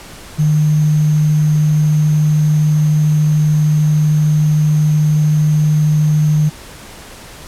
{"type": "tone with sample-and-hold", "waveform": "sine", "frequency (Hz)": 152.2, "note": "D#3", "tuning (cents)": -38, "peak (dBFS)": -9, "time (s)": [0.38, 6.5], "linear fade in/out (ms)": 20, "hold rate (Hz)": 6300, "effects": ["pink hiss -35 dBFS RMS until 7.47 s", "low-pass 12000 Hz 12 dB/octave"]}